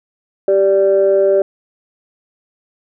sine tone pair together, 390.9 / 585.7 Hz, G4 / D5, -5 / -5 cents, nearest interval perfect fifth, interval 700 cents, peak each -11 dBFS, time 0.48-1.42 s, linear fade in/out 2 ms, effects tanh soft clip ceiling -3 dBFS

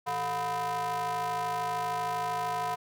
square ring-modulated tone, 138.59 Hz, C#3, in tune, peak -27 dBFS, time 0.06-2.76 s, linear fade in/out 20 ms, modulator 858 Hz, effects none

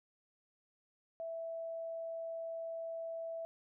sine tone, 659.3 Hz, E5, in tune, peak -39 dBFS, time 1.2-3.45 s, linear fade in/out 0 ms, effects none

